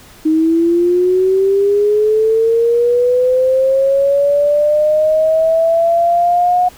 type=linear sweep; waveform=sine; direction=up; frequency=311.1 to 726 Hz; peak=-9 dBFS; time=0.25-6.69 s; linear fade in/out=10 ms; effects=pink hiss -41 dBFS RMS until 6.77 s